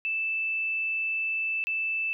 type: tone with dropouts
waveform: sine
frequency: 2639 Hz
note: E7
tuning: 1 cent sharp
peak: -26 dBFS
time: 0.05-2.13 s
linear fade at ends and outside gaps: 0 ms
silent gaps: 1.64-1.67 s
effects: none